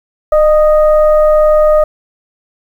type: tone with frequency modulation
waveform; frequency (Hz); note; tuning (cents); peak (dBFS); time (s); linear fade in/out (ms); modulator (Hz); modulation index
sine; 611; D#5; -32; -5; 0.32-1.84; 5; 630; 0.53
effects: 7-bit